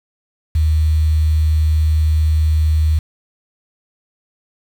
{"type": "tone with quantisation", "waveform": "sine", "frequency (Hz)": 77.78, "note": "D#2", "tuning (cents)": 0, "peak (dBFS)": -11, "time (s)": [0.55, 2.99], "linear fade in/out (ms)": 5, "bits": 6, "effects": []}